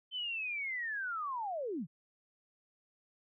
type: linear sweep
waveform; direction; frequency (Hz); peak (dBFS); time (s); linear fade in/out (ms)
sine; down; 3092 to 131.1; -35; 0.11-1.87; 50
effects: none